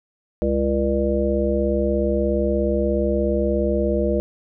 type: harmonic tone with a mistuned harmonic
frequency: 68.4 Hz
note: C#2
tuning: 23 cents flat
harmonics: 1 / 3 / 5 / 7 / 9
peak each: -24 / -24 / -24 / -24 / -24 dBFS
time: 0.42-4.2 s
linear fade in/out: 0 ms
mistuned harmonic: 9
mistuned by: -57 cents
effects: none